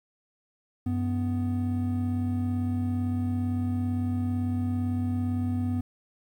triangle tone pair together, 95.4 / 248.4 Hz, G2 / B3, -47 / +10 cents, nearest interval octave + perfect fourth, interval 1657 cents, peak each -26 dBFS, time 0.86-5.81 s, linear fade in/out 5 ms, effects 10-bit

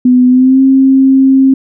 sine tone with pitch glide, 250.5 to 266.9 Hz, B3 to C4, +25 to +35 cents, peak -3 dBFS, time 0.05-1.54 s, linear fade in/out 5 ms, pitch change +110 cents, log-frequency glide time 0.28-0.61 s, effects none

